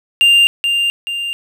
triangle tone with echo, 2794 Hz, F7, in tune, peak -5 dBFS, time 0.21-0.47 s, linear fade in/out 0 ms, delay 430 ms, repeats 2, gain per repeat -6 dB, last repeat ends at 1.33 s, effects none

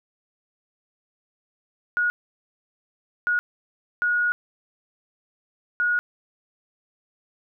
sine tone bursts at uneven times, 1448 Hz, F#6, 38 cents flat, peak -19 dBFS, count 4, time 1.97-2.1 / 3.27-3.39 / 4.02-4.32 / 5.8-5.99 s, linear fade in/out 0 ms, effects none

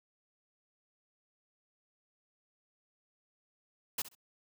white noise with echo, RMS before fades -34 dBFS, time 3.98-4.02 s, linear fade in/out 5 ms, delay 66 ms, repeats 2, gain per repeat -15 dB, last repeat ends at 4.152 s, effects none

